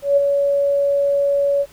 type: tone with ADSR envelope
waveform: sine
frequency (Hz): 564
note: C#5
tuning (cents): +30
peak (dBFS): -9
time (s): 0.02-1.66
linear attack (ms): 150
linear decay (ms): 15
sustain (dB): -5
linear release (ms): 49
effects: pink hiss -48 dBFS RMS until 1.72 s